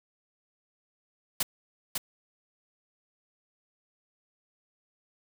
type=noise with echo; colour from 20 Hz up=white; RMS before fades=-27 dBFS; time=1.4-1.43 s; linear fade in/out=5 ms; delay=550 ms; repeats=1; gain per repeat=-4 dB; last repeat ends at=1.98 s; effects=none